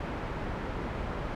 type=low-pass noise; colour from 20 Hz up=pink; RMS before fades=-35 dBFS; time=0-1.35 s; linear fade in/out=5 ms; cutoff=1600 Hz; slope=12 dB/octave; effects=none